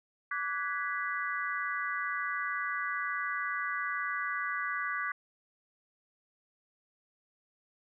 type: chord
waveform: sine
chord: G# half-diminished seventh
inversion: second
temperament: equal with one note detuned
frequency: 1157.8 / 1480 / 1661.2 / 1975.5 Hz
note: D6 / F#6 / G#6 / B6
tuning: -25 / 0 / 0 / 0 cents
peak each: -36 / -37 / -38 / -37 dBFS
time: 0.31-5.12 s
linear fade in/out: 5 ms
effects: none